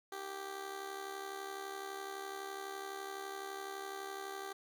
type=tone with amplitude modulation; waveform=15% pulse; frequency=391.2 Hz; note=G4; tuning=4 cents flat; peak=-33 dBFS; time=0.12-4.53 s; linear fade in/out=5 ms; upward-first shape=sine; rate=71.9 Hz; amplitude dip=60%; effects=none